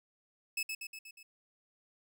sawtooth tone with echo, 2600 Hz, E7, 24 cents flat, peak -29 dBFS, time 0.57-0.63 s, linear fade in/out 5 ms, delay 120 ms, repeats 5, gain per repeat -4 dB, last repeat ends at 1.23 s, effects none

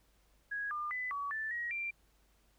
sine tone with pitch steps, 1657 / 1202 / 2003 / 1134 / 1761 / 1897 / 2365 Hz, G#6 / D6 / B6 / C#6 / A6 / A#6 / D7, -4 / +40 / +24 / +39 / +1 / +30 / +12 cents, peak -35 dBFS, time 0.51-1.91 s, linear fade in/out 10 ms, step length 200 ms, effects added 50 Hz sine -69 dBFS peak until 2.58 s + pink hiss -72 dBFS RMS until 2.58 s

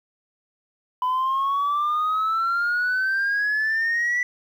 sine exponential sweep, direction up, 1000 to 1975.5 Hz, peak -18 dBFS, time 1.02-4.23 s, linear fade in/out 2 ms, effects tanh soft clip ceiling -18 dBFS + 9-bit

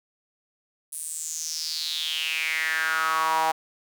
sawtooth tone with high-pass filter sweep, 160 Hz, D#3, 49 cents sharp, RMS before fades -27 dBFS, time 0.92-3.52 s, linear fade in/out 10 ms, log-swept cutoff 10000 to 820 Hz, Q 5.9, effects none

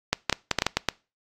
clicks, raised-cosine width 0.2 ms, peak -3 dBFS, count 9, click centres 0.13 / 0.297 / 0.327 / 0.513 / 0.587 / 0.621 / 0.666 / 0.77 / 0.887 s, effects noise-tail reverb RT60 0.3 s tail -24 dB re dry + AAC 48 kbps

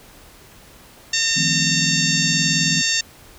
harmonic tone, 909 Hz, A#5, 44 cents flat, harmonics 2 / 3 / 4 / 5 / 6 / 7 / 8, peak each -25 / -25 / -25 / -25 / -25 / -25 / -25 dBFS, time 1.13-3.01 s, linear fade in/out 5 ms
sine chord, F dominant seventh, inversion third, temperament equal, 155.56 / 174.61 / 220 / 261.6 Hz, Eb3 / F3 / A3 / C4, 0 / 0 / 0 / 0 cents, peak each -25 / -26 / -31 / -29 dBFS, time 1.36-2.82 s, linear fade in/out 10 ms
effects pink hiss -46 dBFS RMS until 3.38 s

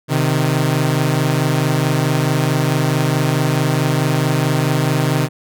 sawtooth tone pair together, 130 / 154.6 Hz, C3 / D#3, -11 / -11 cents, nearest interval minor third, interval 300 cents, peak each -13 dBFS, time 0.08-5.29 s, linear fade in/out 50 ms, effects none

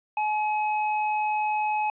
square tone, 850 Hz, G#5, 40 cents sharp, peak -24 dBFS, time 0.17-1.9 s, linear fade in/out 2 ms, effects resampled to 8000 Hz + 10-bit

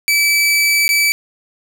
sawtooth tone with dropouts, 2306 Hz, D7, 32 cents flat, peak -8 dBFS, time 0.08-1.12 s, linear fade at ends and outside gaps 0 ms, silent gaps 0.88-0.891 s, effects none

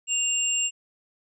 sine tone pair together, 2794 / 7520 Hz, F7 / A#8, 0 / +14 cents, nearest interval octave + perfect fourth, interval 1714 cents, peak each -25 dBFS, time 0.07-0.71 s, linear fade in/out 50 ms, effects none

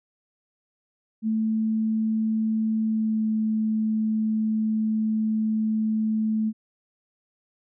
sine tone with pitch glide, 220 to 218.1 Hz, A3 to A3, 0 to -15 cents, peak -21 dBFS, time 1.22-6.53 s, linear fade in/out 50 ms, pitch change -15 cents, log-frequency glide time 2.85-3.27 s, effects none

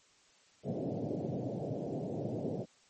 pink band-pass noise, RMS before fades -37 dBFS, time 0.63-2.66 s, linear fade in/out 50 ms, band 110 to 670 Hz, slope 48 dB/octave, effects white hiss -65 dBFS RMS until 2.89 s + MP3 32 kbps

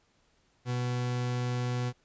40% pulse tone, 123.47 Hz, B2, in tune, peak -28 dBFS, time 0.65-1.93 s, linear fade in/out 50 ms, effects pink hiss -69 dBFS RMS until 2.04 s + resampled to 16000 Hz

